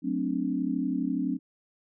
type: chord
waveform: sine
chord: D dominant seventh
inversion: first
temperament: equal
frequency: 185 / 220 / 261.6 / 293.7 Hz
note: F#3 / A3 / C4 / D4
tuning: 0 / 0 / 0 / 0 cents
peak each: -33 / -35 / -29 / -31 dBFS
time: 0.02-1.39 s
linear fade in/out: 50 ms
effects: none